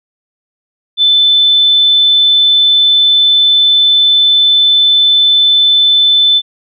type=tone; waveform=sine; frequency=3520 Hz; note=A7; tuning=in tune; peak=-5 dBFS; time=0.97-6.42 s; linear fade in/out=50 ms; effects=none